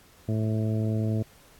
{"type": "harmonic tone", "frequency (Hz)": 109.4, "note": "A2", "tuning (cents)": -9, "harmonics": [1, 2, 3, 4, 5, 6], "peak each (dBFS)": [-25, -30, -35, -38, -41, -40], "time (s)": [0.28, 1.23], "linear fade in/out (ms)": 10, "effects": ["pink hiss -56 dBFS RMS until 1.59 s", "AAC 64 kbps"]}